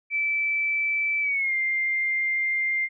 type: tone with pitch glide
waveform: sine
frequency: 2319 to 2102 Hz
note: D7 to C7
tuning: -22 to +7 cents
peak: -22 dBFS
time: 0.1-2.89 s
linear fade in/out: 50 ms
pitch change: -171 cents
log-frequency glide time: 1.21-1.54 s
effects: none